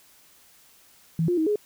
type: tone with pitch steps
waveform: sine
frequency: 163.5 / 352.9 / 317.3 / 417.8 Hz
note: E3 / F4 / D#4 / G#4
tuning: -14 / +18 / +34 / +10 cents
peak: -20 dBFS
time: 1.19-1.558 s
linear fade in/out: 2 ms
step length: 92 ms
effects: white hiss -56 dBFS RMS until 1.65 s